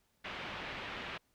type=low-pass noise; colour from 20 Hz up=white; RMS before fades=-43 dBFS; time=0.24-1.18 s; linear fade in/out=10 ms; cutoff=3000 Hz; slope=24 dB/octave; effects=pink hiss -75 dBFS RMS until 1.34 s